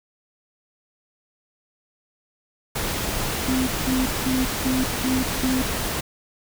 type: noise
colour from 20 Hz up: pink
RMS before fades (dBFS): -26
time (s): 2.75-6.01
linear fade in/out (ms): 10
type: tone bursts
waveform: sine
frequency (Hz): 258.5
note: C4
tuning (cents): -21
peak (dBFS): -20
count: 6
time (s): 3.48-5.62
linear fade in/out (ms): 5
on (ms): 190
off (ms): 200
effects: none